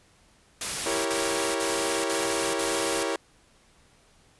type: noise bursts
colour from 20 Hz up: white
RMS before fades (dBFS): -30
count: 5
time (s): 0.61-3.03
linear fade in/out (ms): 2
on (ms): 440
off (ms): 55
type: chord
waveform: sawtooth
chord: E diminished seventh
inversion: none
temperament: equal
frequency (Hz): 329.6 / 392 / 466.2 / 554.4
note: E4 / G4 / Bb4 / Db5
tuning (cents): 0 / 0 / 0 / 0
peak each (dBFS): -28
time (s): 0.86-3.16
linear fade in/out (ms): 2
effects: pink hiss -60 dBFS RMS until 4.39 s + resampled to 24000 Hz